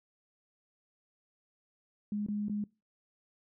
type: tone with dropouts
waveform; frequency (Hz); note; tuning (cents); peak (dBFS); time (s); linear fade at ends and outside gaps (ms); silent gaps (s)
sine; 207.6; G#3; 0; -31; 2.12-2.64; 2; 2.264-2.285 / 2.484-2.496
effects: noise-tail reverb RT60 0.3 s tail -24 dB re dry